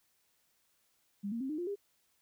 sine tone with pitch steps, 201.6 / 231.6 / 266 / 305.6 / 351 / 403.2 Hz, G3 / A#3 / C4 / D#4 / F4 / G4, +49 / -11 / +29 / -31 / +9 / +49 cents, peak -34 dBFS, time 1.23-1.758 s, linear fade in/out 20 ms, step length 88 ms, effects white hiss -74 dBFS RMS until 2.21 s

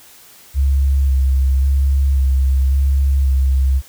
sine tone with vibrato, 67.6 Hz, C#2, 43 cents flat, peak -11 dBFS, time 0.54-3.82 s, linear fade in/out 50 ms, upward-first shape square, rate 0.92 Hz, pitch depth 23 cents each way, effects white hiss -44 dBFS RMS until 3.88 s

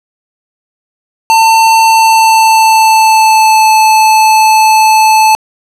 square tone with pitch glide, 896 to 872.5 Hz, A5 to A5, +31 to -15 cents, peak -4 dBFS, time 1.3-5.35 s, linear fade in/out 0 ms, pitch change -46 cents, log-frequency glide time 1.8-3.73 s, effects low-pass 12000 Hz 12 dB/octave

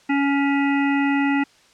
harmonic tone, 280 Hz, C#4, 18 cents sharp, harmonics 1 / 3 / 5 / 7 / 9 / 10, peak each -18 / -26 / -31 / -27 / -32 / -39 dBFS, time 0.09-1.44 s, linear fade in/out 10 ms, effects white hiss -54 dBFS RMS until 1.73 s + low-pass 6000 Hz 12 dB/octave

